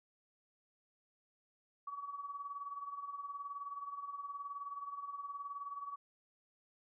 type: tone with tremolo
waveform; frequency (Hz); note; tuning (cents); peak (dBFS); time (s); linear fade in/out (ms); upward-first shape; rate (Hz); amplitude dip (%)
sine; 1136; C#6; +42; -39; 1.87-5.96; 5; sine; 19; 65
effects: none